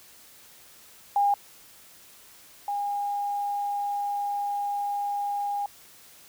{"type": "tone pair in turn", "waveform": "sine", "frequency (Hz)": [810, 813], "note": ["G#5", "G#5"], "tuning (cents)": [-43, -37], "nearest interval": "unison", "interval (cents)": 6, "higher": "second", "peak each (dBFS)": [-19, -26], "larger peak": "first", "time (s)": [[1.16, 1.34], [2.68, 5.66]], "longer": "second", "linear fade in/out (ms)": 2, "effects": ["white hiss -52 dBFS RMS until 6.28 s"]}